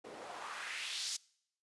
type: noise with band-pass filter sweep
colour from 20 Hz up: white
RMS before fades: -43 dBFS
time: 0.04-1.17 s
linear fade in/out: 10 ms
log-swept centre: 380 to 5900 Hz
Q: 2.1
effects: noise-tail reverb RT60 0.7 s tail -24 dB re dry + resampled to 24000 Hz